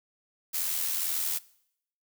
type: noise with amplitude modulation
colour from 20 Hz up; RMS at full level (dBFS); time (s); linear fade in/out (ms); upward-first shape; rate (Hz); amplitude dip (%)
blue; -28; 0.53-1.39; 20; sine; 82.2; 45
effects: noise-tail reverb RT60 0.7 s tail -21 dB re dry